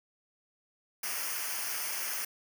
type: noise with comb filter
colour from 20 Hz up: white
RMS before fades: -35 dBFS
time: 1.03-2.25 s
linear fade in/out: 5 ms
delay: 0.26 ms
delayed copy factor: -0.8
effects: none